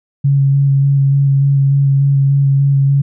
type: tone with vibrato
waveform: sine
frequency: 138.59 Hz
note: C#3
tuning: in tune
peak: -8 dBFS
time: 0.24-3.02 s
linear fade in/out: 10 ms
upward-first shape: square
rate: 3.4 Hz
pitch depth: 12 cents each way
effects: none